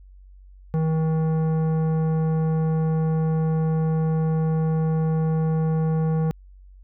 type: tone with tanh clipping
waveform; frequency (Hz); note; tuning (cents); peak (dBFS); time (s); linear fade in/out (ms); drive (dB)
sine; 159.3; D#3; +41; -21; 0.74-6.31; 0; 13
effects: added 47 Hz sine -44 dBFS peak until 6.83 s